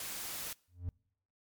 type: noise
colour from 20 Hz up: white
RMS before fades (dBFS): -41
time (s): 0-0.53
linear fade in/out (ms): 2
type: tone with exponential growth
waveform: triangle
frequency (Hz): 88.2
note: F2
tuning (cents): +18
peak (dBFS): -29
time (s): 0.68-0.89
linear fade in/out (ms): 0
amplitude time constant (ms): 44
effects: noise-tail reverb RT60 0.7 s tail -26 dB re dry + MP3 96 kbps